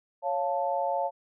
sine chord, Db augmented, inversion none, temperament equal, 554.4 / 698.5 / 880 Hz, Db5 / F5 / A5, 0 / 0 / 0 cents, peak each -30 dBFS, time 0.22-1.11 s, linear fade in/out 50 ms, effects none

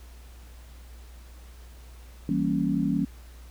sine chord, E diminished seventh, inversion none, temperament equal, 164.81 / 196 / 233.1 / 277.2 Hz, E3 / G3 / Bb3 / Db4, 0 / 0 / 0 / 0 cents, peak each -29 / -28 / -29 / -27 dBFS, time 2.29-3.05 s, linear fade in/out 2 ms, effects added 60 Hz sine -44 dBFS peak until 3.5 s + pink hiss -55 dBFS RMS until 3.5 s

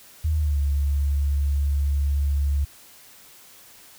sine tone with pitch glide, 77.78 to 70.91 Hz, D#2 to C#2, 0 to +40 cents, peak -19 dBFS, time 0.24-2.65 s, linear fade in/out 10 ms, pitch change -160 cents, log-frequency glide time 0.36-0.58 s, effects white hiss -49 dBFS RMS until 3.98 s

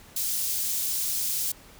white high-pass noise, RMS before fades -28 dBFS, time 0.16-1.52 s, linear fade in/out 5 ms, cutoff 4800 Hz, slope 12 dB/octave, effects pink hiss -51 dBFS RMS until 1.79 s

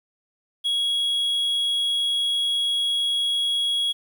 triangle tone, 3323 Hz, G#7, in tune, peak -19 dBFS, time 0.64-3.93 s, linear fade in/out 20 ms, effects 9-bit

